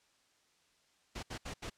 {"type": "noise bursts at uneven times", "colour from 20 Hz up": "pink", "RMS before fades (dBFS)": -42, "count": 4, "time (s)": [[1.15, 1.23], [1.3, 1.38], [1.45, 1.54], [1.62, 1.7]], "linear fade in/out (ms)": 10, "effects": ["white hiss -71 dBFS RMS until 1.77 s", "low-pass 7000 Hz 12 dB/octave"]}